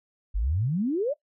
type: exponential sweep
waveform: sine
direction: up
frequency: 43.79 to 622.3 Hz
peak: -23 dBFS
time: 0.34-1.14 s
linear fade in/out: 20 ms
effects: noise-tail reverb RT60 0.1 s tail -18 dB re dry